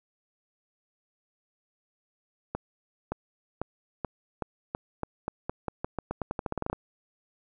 accelerating click train, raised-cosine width 1 ms, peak -16 dBFS, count 23, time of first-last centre 2.55-6.73 s, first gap 570 ms, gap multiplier 0.87, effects none

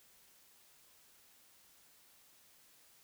silence, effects white hiss -65 dBFS RMS until 3.03 s

